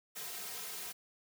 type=noise with comb filter; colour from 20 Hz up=white; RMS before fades=-43 dBFS; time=0.15-0.93 s; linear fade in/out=20 ms; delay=3.5 ms; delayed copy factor=-1; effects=high-pass 200 Hz 12 dB/octave

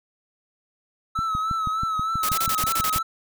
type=tone with vibrato; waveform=triangle; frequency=1301 Hz; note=E6; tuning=23 cents flat; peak=-21 dBFS; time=1.15-3.03 s; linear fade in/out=10 ms; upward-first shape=sine; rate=3.3 Hz; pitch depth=44 cents each way
type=click train; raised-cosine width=5 ms; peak=-18 dBFS; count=12; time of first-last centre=1.19-2.961 s; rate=6.21 Hz
type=noise bursts; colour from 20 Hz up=white; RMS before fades=-26 dBFS; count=9; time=2.23-2.985 s; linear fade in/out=2 ms; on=59 ms; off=28 ms
effects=none

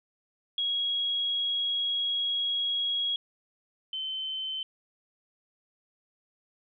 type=tone pair in turn; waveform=sine; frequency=3310 / 3074 Hz; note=G#7 / G7; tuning=-6 / -35 cents; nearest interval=minor second; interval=129 cents; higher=first; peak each=-26 / -31 dBFS; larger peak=first; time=0.58-3.16 / 3.93-4.63 s; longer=first; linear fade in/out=2 ms; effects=none

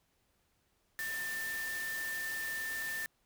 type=tone in noise; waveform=sine; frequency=1787 Hz; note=A6; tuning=26 cents sharp; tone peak=-36 dBFS; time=0.99-3.06 s; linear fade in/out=0 ms; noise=white; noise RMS=-44 dBFS; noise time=0.99-3.06 s; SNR=+5 dB; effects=pink hiss -75 dBFS RMS until 3.25 s

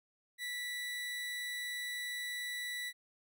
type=tone; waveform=30% pulse; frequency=1961 Hz; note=B6; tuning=13 cents flat; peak=-35 dBFS; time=0.38-2.93 s; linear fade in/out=50 ms; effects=none

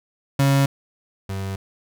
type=tone pair in turn; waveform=35% pulse; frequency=138.1 / 96.81 Hz; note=C#3 / G2; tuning=-6 / -21 cents; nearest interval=tritone; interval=615 cents; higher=first; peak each=-13 / -24 dBFS; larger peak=first; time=0.39-0.66 / 1.29-1.56 s; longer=neither; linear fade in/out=5 ms; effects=none

